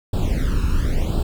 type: noise with flanger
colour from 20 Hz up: brown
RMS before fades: -19 dBFS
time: 0.13-1.23 s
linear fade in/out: 5 ms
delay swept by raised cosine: 0.24 to 0.76 ms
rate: 0.96 Hz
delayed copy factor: +0.95
effects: none